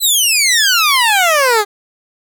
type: exponential sweep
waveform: 15% pulse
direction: down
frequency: 4102 to 398.3 Hz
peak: -3 dBFS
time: 0-1.65 s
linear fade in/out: 50 ms
effects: none